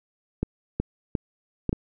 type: clicks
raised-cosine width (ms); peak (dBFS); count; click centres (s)
3; -11; 5; 0.43 / 0.8 / 1.152 / 1.693 / 1.729
effects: none